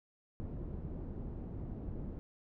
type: low-pass noise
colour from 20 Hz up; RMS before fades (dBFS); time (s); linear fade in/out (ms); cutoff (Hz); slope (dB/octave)
pink; -42; 0.4-2.19; 0; 330; 12
effects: none